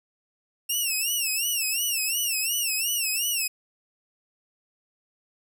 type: tone with vibrato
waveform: 10% pulse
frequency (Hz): 2734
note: F7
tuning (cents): -37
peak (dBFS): -16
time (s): 0.69-3.48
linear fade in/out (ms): 10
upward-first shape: sine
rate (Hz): 2.8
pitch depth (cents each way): 140
effects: none